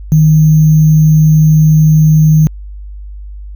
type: tone with sample-and-hold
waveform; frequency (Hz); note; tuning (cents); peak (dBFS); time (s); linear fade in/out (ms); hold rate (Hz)
sine; 155.56; D#3; 0; -3; 0.12-2.47; 0; 6300
effects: added 50 Hz sine -24 dBFS peak until 3.55 s